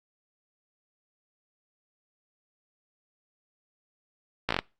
slowing click train, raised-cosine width 0.3 ms, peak -9 dBFS, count 6, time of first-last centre 4.49-4.59 s, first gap 16 ms, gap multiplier 1.11, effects noise-tail reverb RT60 0.3 s tail -24 dB re dry + Opus 48 kbps

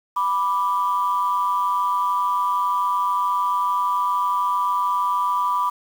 sine tone pair together, 987.8 / 1174.7 Hz, B5 / D6, 0 / 0 cents, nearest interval minor third, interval 300 cents, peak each -20 / -21 dBFS, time 0.16-5.7 s, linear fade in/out 10 ms, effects tanh soft clip ceiling -11 dBFS + 7-bit

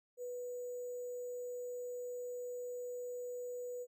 sine tone with sample-and-hold, 492.3 Hz, B4, 6 cents flat, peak -40 dBFS, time 0.17-3.87 s, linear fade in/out 50 ms, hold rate 7350 Hz, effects none

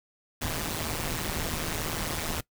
pink noise with amplitude modulation, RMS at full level -28 dBFS, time 0.41-2.41 s, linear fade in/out 10 ms, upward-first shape sine, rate 158 Hz, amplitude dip 85%, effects noise-tail reverb RT60 0.1 s tail -20 dB re dry

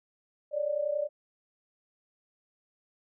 sine tone pair together, 565.2 / 596 Hz, C#5 / D5, +34 / +25 cents, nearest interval minor second, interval 91 cents, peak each -32 / -29 dBFS, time 0.51-1.09 s, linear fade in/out 50 ms, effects none

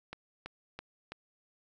click train, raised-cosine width 0.3 ms, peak -25 dBFS, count 4, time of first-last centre 0.13-1.12 s, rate 3.03 Hz, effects none

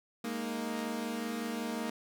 sawtooth chord, Ab suspended second, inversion none, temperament equal, 207.7 / 233.1 / 311.1 Hz, Ab3 / Bb3 / Eb4, 0 / 0 / 0 cents, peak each -37 / -32 / -38 dBFS, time 0.24-1.9 s, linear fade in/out 5 ms, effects none

